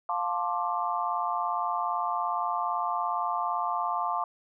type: chord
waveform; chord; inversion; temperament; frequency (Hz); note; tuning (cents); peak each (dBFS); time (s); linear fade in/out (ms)
sine; D minor seventh; first; just; 704.8 / 881 / 1057.2 / 1174.7; F5 / A5 / C6 / D6; +16 / +2 / +18 / 0; -32; 0.09-4.24; 2
effects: none